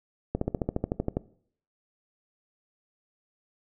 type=slowing click train; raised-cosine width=2 ms; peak=-13 dBFS; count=12; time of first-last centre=0.35-1.17 s; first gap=64 ms; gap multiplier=1.03; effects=noise-tail reverb RT60 0.6 s tail -20 dB re dry